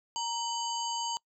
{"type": "harmonic tone with a mistuned harmonic", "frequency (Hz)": 932.3, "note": "A#5", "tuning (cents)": 0, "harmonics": [1, 3, 5, 7, 8], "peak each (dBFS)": [-33, -38, -40, -41, -42], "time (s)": [0.16, 1.17], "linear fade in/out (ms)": 0, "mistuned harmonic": 3, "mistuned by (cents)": 120, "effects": ["noise-tail reverb RT60 0.1 s tail -25 dB re dry"]}